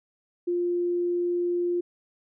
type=tone; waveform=sine; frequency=350.6 Hz; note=F4; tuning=7 cents sharp; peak=-23 dBFS; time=0.47-1.81 s; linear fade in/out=10 ms; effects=none